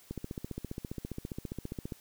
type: click train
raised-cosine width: 3 ms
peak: -24 dBFS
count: 28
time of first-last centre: 0.11-1.922 s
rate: 14.9 Hz
effects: white hiss -59 dBFS RMS until 2 s